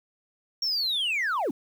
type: linear sweep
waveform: sine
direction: down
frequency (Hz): 5588 to 219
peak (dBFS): -22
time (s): 0.62-1.51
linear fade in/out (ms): 5
effects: tanh soft clip ceiling -23 dBFS + 9-bit